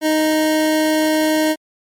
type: tone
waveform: 25% pulse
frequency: 311.1 Hz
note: D#4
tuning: in tune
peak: -10 dBFS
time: 0.01-1.56 s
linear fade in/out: 50 ms
effects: MP3 64 kbps